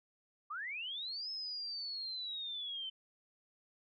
sine linear two-way sweep, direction up then down, 1128 to 5210 to 3057 Hz, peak -39 dBFS, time 0.5-2.9 s, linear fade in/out 10 ms, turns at 1.3 s, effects none

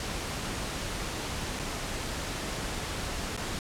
pink noise with dropouts, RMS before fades -34 dBFS, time 0-3.59 s, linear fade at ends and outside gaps 1 ms, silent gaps 1.592-1.596 / 3.366-3.375 s, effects low-pass 9000 Hz 12 dB/octave

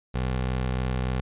20% pulse tone, 63.5 Hz, B1, 49 cents sharp, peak -20 dBFS, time 0.14-1.21 s, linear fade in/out 10 ms, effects resampled to 8000 Hz

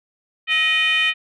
sine tone with frequency modulation, 2465 Hz, D#7, 17 cents flat, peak -14 dBFS, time 0.47-1.14 s, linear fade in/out 50 ms, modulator 586 Hz, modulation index 1.2, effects tanh soft clip ceiling -11 dBFS

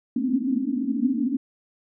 white band-pass noise, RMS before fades -24 dBFS, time 0.16-1.37 s, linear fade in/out 5 ms, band 230 to 280 Hz, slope 96 dB/octave, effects none

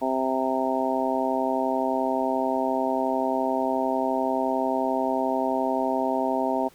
harmonic tone, 131.4 Hz, C3, 8 cents sharp, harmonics 2 / 3 / 4 / 5 / 6 / 7, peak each -28 / -31 / -32 / -27 / -31 / -29 dBFS, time 0.01-6.69 s, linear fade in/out 20 ms, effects pink hiss -55 dBFS RMS until 6.74 s

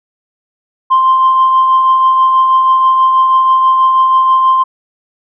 sine tone with tremolo, 1047 Hz, C6, 1 cent sharp, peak -3 dBFS, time 0.9-4.64 s, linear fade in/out 20 ms, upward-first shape triangle, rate 6.2 Hz, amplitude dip 40%, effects tanh soft clip ceiling -2 dBFS

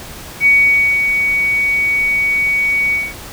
sine tone with ADSR envelope, 2250 Hz, C#7, 25 cents sharp, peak -6 dBFS, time 0.4-3.14 s, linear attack 60 ms, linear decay 530 ms, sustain -6 dB, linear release 210 ms, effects pink hiss -32 dBFS RMS until 3.32 s

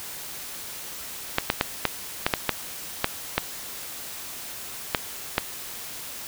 clicks, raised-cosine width 0.3 ms, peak -3 dBFS, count 11, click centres 1.384 / 1.501 / 1.611 / 1.853 / 2.265 / 2.338 / 2.493 / 3.044 / 3.38 / 4.948 / 5.381 s, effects white hiss -37 dBFS RMS until 6.27 s

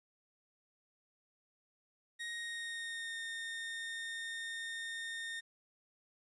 30% pulse tone with pitch glide, 1873 to 1831.3 Hz, A#6 to A#6, +8 to -31 cents, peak -37 dBFS, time 2.19-5.41 s, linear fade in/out 20 ms, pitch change -39 cents, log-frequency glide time 2.31-3.19 s, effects resampled to 22050 Hz + 12-bit

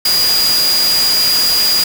sine tone in noise, 4864 Hz, D#8, 40 cents flat, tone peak -11 dBFS, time 0.05-1.84 s, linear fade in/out 5 ms, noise white, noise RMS -18 dBFS, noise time 0.05-1.84 s, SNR +4 dB, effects none

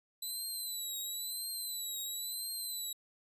10% pulse tone with vibrato, 3983 Hz, B7, 14 cents sharp, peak -30 dBFS, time 0.22-2.93 s, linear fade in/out 5 ms, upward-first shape triangle, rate 0.98 Hz, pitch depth 92 cents each way, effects resampled to 32000 Hz

